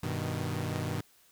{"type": "chord", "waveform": "sawtooth", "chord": "G augmented", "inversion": "none", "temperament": "equal with one note detuned", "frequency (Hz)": [98, 124.04, 155.56], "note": ["G2", "B2", "D#3"], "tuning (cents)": [0, 8, 0], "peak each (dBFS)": -32, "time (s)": [0.03, 1.01], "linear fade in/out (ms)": 5, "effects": ["white hiss -63 dBFS RMS until 1.31 s"]}